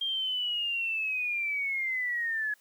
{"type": "linear sweep", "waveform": "sine", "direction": "down", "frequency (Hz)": [3212, 1684], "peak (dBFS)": -28, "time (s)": [0.01, 2.54], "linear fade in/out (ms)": 5, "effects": ["white hiss -64 dBFS RMS until 2.6 s", "high-pass 300 Hz 12 dB/octave"]}